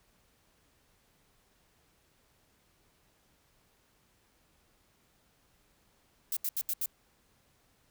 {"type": "noise bursts", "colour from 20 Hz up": "violet", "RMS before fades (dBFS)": -32, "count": 5, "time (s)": [6.32, 6.859], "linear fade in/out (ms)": 2, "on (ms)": 47, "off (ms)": 76, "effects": ["pink hiss -69 dBFS RMS until 7.9 s"]}